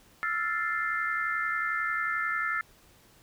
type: chord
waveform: sine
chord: F major seventh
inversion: third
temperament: equal with one note detuned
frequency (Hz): 1318.5 / 1389.7 / 1760 / 2093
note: E6 / F6 / A6 / C7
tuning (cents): 0 / -9 / 0 / 0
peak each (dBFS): -33 / -33 / -31 / -35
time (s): 0.23-2.61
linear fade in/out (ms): 0
effects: pink hiss -59 dBFS RMS until 3.22 s